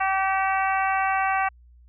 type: harmonic tone with a mistuned harmonic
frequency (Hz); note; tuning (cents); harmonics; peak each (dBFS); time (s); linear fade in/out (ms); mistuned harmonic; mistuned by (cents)
385; G4; -31; 2 / 3 / 4 / 5 / 6 / 7; -23 / -27 / -29 / -31 / -33 / -34; 0-1.49; 10; 6; -23
effects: added 60 Hz sine -49 dBFS peak until 1.88 s